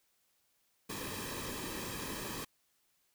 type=noise with comb filter; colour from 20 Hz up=pink; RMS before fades=-41 dBFS; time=0.89-2.45 s; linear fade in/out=10 ms; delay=1.4 ms; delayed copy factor=-0.65; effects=white hiss -75 dBFS RMS until 3.14 s